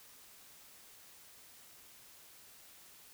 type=silence; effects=white hiss -58 dBFS RMS until 3.13 s